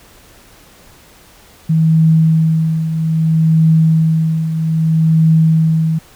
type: tone with tremolo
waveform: sine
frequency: 160.4 Hz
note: E3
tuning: 47 cents flat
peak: -6 dBFS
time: 1.69-5.99 s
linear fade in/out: 10 ms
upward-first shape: triangle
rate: 0.62 Hz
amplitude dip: 65%
effects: pink hiss -44 dBFS RMS until 6.15 s